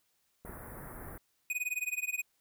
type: clicks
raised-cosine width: 2 ms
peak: -34 / -34 dBFS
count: 2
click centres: 0.45 / 0.495 s
type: band-stop noise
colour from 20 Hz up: pink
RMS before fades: -46 dBFS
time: 0.45-1.18 s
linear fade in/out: 5 ms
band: 1900 to 10000 Hz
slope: 48 dB/octave
type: tone with tremolo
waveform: square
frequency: 2489 Hz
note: D#7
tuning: in tune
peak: -30 dBFS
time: 1.5-2.22 s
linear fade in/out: 2 ms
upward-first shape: sine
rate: 19 Hz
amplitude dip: 95%
effects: white hiss -75 dBFS RMS until 2.4 s